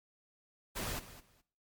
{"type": "noise with echo", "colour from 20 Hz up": "pink", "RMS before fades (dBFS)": -38, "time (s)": [0.75, 1], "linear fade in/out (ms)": 20, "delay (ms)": 210, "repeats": 2, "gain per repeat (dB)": -15, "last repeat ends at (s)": 1.42, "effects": ["noise-tail reverb RT60 0.5 s tail -17 dB re dry", "MP3 96 kbps"]}